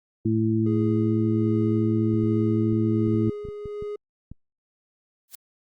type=harmonic tone; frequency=110.7 Hz; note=A2; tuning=11 cents sharp; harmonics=1 / 2 / 3; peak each=-24 / -24 / -24 dBFS; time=0.25-3.3 s; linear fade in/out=5 ms
type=tone with tremolo; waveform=triangle; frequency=415.3 Hz; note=G#4; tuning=in tune; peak=-27 dBFS; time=0.66-3.96 s; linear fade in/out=5 ms; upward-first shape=sine; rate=1.3 Hz; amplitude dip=40%
type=clicks; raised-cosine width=5 ms; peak=-26 dBFS; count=11; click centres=2.141 / 2.237 / 2.729 / 3.076 / 3.143 / 3.278 / 3.452 / 3.487 / 3.657 / 3.824 / 4.316 s
type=noise with exponential growth; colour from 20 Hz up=blue; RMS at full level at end=-35 dBFS; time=5.28-5.35 s; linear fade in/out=1 ms; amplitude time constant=15 ms
effects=Opus 32 kbps